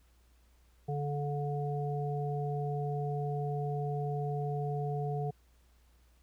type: harmonic tone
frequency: 144.6 Hz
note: D3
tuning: 27 cents flat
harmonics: 1 / 3 / 5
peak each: -33 / -38 / -39 dBFS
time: 0.88-5.31 s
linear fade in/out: 10 ms
effects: added 60 Hz sine -62 dBFS peak until 6.22 s + pink hiss -71 dBFS RMS until 6.22 s